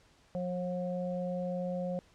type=harmonic tone; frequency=179.7 Hz; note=F3; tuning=50 cents sharp; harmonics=1 / 3 / 4; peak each=-35 / -35 / -45 dBFS; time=0.35-1.99 s; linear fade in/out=0 ms; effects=pink hiss -64 dBFS RMS until 2.14 s + low-pass 7000 Hz 12 dB/octave